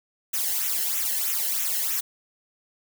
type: noise with flanger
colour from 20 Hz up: blue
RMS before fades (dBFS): -26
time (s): 0.33-2.01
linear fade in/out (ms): 10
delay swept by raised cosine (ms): 0.21 to 0.86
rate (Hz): 3.1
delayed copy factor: -0.8
effects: none